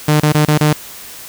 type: tone with dropouts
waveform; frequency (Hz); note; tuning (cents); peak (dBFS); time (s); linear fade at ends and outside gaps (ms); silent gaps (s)
sawtooth; 151.1; D3; +50; -5; 0.08-0.73; 5; 0.202-0.23 / 0.323-0.346 / 0.453-0.481 / 0.579-0.607
effects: white hiss -33 dBFS RMS until 1.28 s